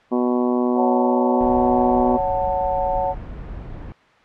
harmonic tone, 123.47 Hz, B2, in tune, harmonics 2 / 3 / 4 / 5 / 6 / 7 / 8 / 9, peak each -19 / -22 / -29 / -28 / -31 / -33 / -32 / -34 dBFS, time 0.11-2.18 s, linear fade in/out 20 ms
sine chord, F# minor, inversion second, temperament just, 555 / 740 / 888 Hz, C#5 / F#5 / A5, +2 / 0 / +16 cents, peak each -23 / -22 / -24 dBFS, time 0.75-3.15 s, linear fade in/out 50 ms
brown noise, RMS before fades -32 dBFS, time 1.41-3.92 s, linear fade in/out 0 ms
effects white hiss -52 dBFS RMS until 4.24 s + low-pass 2000 Hz 12 dB/octave

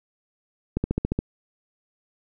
click train, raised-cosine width 3 ms, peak -10 dBFS, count 7, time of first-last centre 0.77-1.19 s, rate 14.3 Hz, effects none

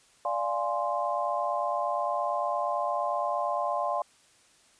sine chord, D half-diminished seventh, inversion none, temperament equal with one note detuned, 587.3 / 696 / 830.6 / 1046.5 Hz, D5 / F5 / Ab5 / C6, 0 / -6 / 0 / 0 cents, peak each -32 / -31 / -34 / -31 dBFS, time 0.25-4.02 s, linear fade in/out 2 ms, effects white hiss -61 dBFS RMS until 4.79 s + resampled to 22050 Hz

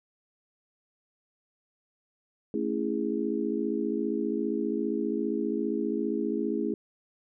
sine chord, A major seventh, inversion none, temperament just, 220 / 275 / 330 / 412.5 Hz, A3 / C#4 / E4 / G#4, 0 / -14 / +2 / -12 cents, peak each -32 dBFS, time 2.54-6.74 s, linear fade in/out 2 ms, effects none

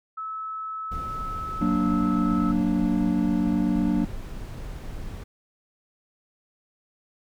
sine tone, 1300 Hz, E6, 24 cents flat, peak -30 dBFS, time 0.17-2.52 s, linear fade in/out 10 ms
brown noise, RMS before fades -35 dBFS, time 0.91-5.24 s, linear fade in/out 10 ms
triangle chord, Gb augmented, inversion none, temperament equal, 185 / 233.1 / 293.7 Hz, Gb3 / Bb3 / D4, 0 / 0 / 0 cents, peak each -23 dBFS, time 1.61-4.05 s, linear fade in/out 5 ms
effects none

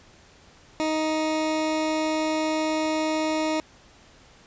20% pulse tone, 312.7 Hz, D#4, 9 cents sharp, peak -18 dBFS, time 0.8-3.6 s, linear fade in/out 0 ms, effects pink hiss -53 dBFS RMS until 4.46 s + resampled to 16000 Hz

